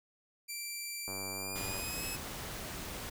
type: tone with pitch glide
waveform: 10% pulse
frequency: 2349 to 2576 Hz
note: D7 to E7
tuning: 0 to -41 cents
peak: -30 dBFS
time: 0.48-2.17 s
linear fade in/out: 20 ms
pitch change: +159 cents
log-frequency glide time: 1.32-2.06 s
type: click train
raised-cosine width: 1 ms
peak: -30 dBFS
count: 70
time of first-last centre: 1.08-1.798 s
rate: 96.1 Hz
type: noise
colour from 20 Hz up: pink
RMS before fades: -42 dBFS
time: 1.55-3.1 s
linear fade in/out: 10 ms
effects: none